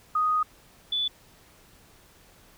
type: tone pair in turn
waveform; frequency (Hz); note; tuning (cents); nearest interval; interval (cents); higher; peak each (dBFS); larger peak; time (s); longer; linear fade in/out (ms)
sine; 1244.5 / 3470; D#6 / A7; 0 / -25; octave + tritone; 1775; second; -21 / -24; first; 0.15-0.43 / 0.92-1.08; first; 5
effects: pink hiss -56 dBFS RMS until 2.57 s